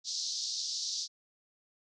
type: band-pass noise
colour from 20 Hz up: pink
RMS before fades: -36 dBFS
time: 0.04-1.08 s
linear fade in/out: 50 ms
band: 4100 to 6200 Hz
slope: 48 dB/octave
effects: none